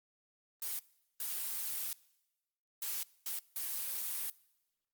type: noise bursts at uneven times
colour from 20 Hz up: blue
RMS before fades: -38 dBFS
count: 5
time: 0.62-0.79 / 1.2-1.93 / 2.82-3.03 / 3.26-3.39 / 3.56-4.3 s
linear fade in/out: 2 ms
effects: noise-tail reverb RT60 1.0 s tail -23 dB re dry + Opus 32 kbps